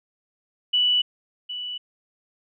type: tone with echo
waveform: sine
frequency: 2960 Hz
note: F#7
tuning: in tune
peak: -17 dBFS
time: 0.73-1.02 s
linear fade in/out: 10 ms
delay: 760 ms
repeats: 1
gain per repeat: -12 dB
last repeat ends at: 1.78 s
effects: none